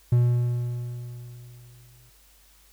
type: tone with exponential decay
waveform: triangle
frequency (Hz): 121.2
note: B2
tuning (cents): -32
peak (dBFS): -13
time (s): 0.12-2.1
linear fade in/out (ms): 5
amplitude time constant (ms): 430
effects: added 50 Hz sine -58 dBFS peak until 2.72 s + white hiss -58 dBFS RMS until 2.72 s